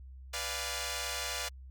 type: chord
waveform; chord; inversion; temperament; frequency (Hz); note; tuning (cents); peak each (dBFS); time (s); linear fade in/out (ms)
5% pulse; B diminished seventh; none; equal; 493.9 / 587.3 / 698.5 / 830.6; B4 / D5 / F5 / Ab5; 0 / 0 / 0 / 0; -29 / -28 / -28 / -31; 0.33-1.49; 10
effects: added 65 Hz sine -46 dBFS peak until 1.7 s + Opus 48 kbps